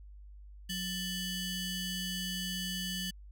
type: ring-modulated tone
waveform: sawtooth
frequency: 1583 Hz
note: G6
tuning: 17 cents sharp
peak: -28 dBFS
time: 0.69-3.11 s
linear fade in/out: 10 ms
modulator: 1400 Hz
effects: added 50 Hz sine -48 dBFS peak until 3.31 s